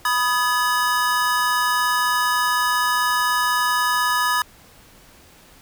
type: chord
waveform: square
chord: G# minor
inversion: first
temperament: equal with one note detuned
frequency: 987.8 / 1244.5 / 1704 Hz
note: B5 / D#6 / G#6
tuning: 0 / 0 / +44 cents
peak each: -23 dBFS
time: 0.05-4.42 s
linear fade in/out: 2 ms
effects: pink hiss -49 dBFS RMS until 5.61 s